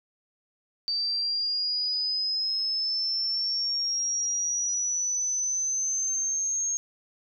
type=linear sweep; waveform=sine; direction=up; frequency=4621 to 6510 Hz; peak=-25 dBFS; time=0.88-6.77 s; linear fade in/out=0 ms; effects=none